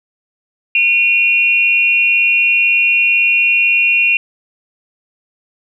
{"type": "tone pair together", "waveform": "sine", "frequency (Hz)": [2441, 2749], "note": ["D#7", "F7"], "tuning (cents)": [-34, -28], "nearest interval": "major second", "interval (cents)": 206, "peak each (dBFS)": -12, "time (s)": [0.75, 4.17], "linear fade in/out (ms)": 2, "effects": []}